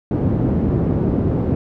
pink band-pass noise, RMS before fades -18 dBFS, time 0.11-1.55 s, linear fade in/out 2 ms, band 100 to 320 Hz, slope 12 dB/octave, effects none

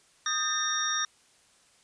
sine tone cluster, 1241 / 1586 / 1805 / 3683 / 5660 Hz, D#6 / G6 / A6 / A#7 / F8, -5 / +20 / +44 / -22 / +22 cents, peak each -32 / -38 / -34 / -32 / -31 dBFS, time 0.26-1.05 s, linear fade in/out 2 ms, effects white hiss -62 dBFS RMS until 1.83 s + resampled to 22050 Hz

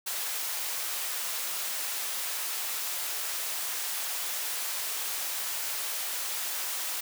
white high-pass noise, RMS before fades -33 dBFS, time 0.06-7.01 s, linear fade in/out 10 ms, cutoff 600 Hz, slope 12 dB/octave, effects none

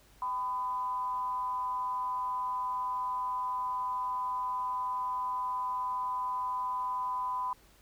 sine tone with amplitude modulation, 1005 Hz, B5, 30 cents sharp, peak -28 dBFS, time 0.22-7.53 s, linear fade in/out 2 ms, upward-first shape sine, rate 219 Hz, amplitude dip 55%, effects added 50 Hz sine -63 dBFS peak until 7.81 s + pink hiss -62 dBFS RMS until 7.81 s

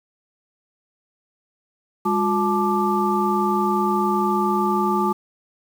sine tone cluster, 204.2 / 358.5 / 869 / 1180 Hz, G#3 / F4 / A5 / D6, -29 / +45 / -22 / +8 cents, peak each -23 dBFS, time 2.05-5.13 s, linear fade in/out 10 ms, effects 7-bit

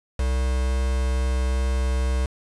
triangle tone with quantisation, 64.2 Hz, C2, 32 cents flat, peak -18 dBFS, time 0.19-2.26 s, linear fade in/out 5 ms, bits 5, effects resampled to 24000 Hz

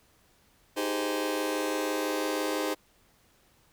sawtooth chord, Ab major seventh, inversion second, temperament just, 311.5 / 389.3 / 415.3 / 519.1 Hz, Eb4 / G4 / Ab4 / C5, +2 / -12 / 0 / -14 cents, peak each -28 / -32 / -31 / -29 dBFS, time 0.76-2.75 s, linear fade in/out 20 ms, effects pink hiss -64 dBFS RMS until 3.72 s

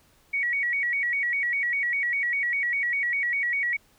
sine tone with vibrato, 2075 Hz, C7, 15 cents flat, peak -23 dBFS, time 0.33-3.77 s, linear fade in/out 10 ms, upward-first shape square, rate 5 Hz, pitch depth 130 cents each way, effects pink hiss -61 dBFS RMS until 3.98 s

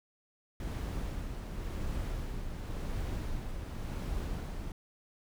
brown noise with tremolo, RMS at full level -35 dBFS, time 0.6-4.72 s, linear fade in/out 2 ms, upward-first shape sine, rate 0.92 Hz, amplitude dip 40%, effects none

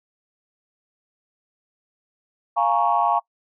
sine chord, Bb minor seventh, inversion second, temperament equal, 698.5 / 830.6 / 932.3 / 1108.7 Hz, F5 / Ab5 / Bb5 / Db6, 0 / 0 / 0 / 0 cents, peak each -22 dBFS, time 2.56-3.2 s, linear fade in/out 20 ms, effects noise-tail reverb RT60 0.1 s tail -24 dB re dry + tanh soft clip ceiling -7 dBFS

